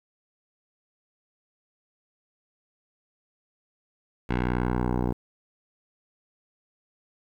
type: tone with low-pass filter sweep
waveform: 10% pulse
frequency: 61.3 Hz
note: B1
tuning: 12 cents flat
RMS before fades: -26 dBFS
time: 4.29-5.13 s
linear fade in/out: 10 ms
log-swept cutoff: 2400 to 680 Hz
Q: 1.2
effects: 9-bit